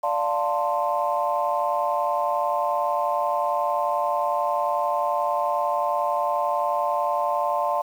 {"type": "chord", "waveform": "sine", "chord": "D minor seventh", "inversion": "none", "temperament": "equal with one note detuned", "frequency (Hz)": [587.3, 698.5, 888.7, 1046.5], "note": ["D5", "F5", "A5", "C6"], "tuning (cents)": [0, 0, 17, 0], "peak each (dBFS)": -26, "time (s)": [0.03, 7.82], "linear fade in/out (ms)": 10, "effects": ["tanh soft clip ceiling -11 dBFS", "8-bit"]}